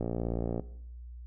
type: click train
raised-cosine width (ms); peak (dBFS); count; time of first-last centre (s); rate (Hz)
2; -19; 35; 0.01-0.596; 58
effects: noise-tail reverb RT60 0.7 s tail -18 dB re dry + added 60 Hz sine -42 dBFS peak until 1.26 s